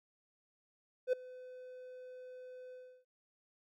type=tone with ADSR envelope; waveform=triangle; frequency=506 Hz; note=B4; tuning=42 cents sharp; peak=-24 dBFS; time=1.07-3.05 s; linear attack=58 ms; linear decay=7 ms; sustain=-22 dB; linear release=320 ms; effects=none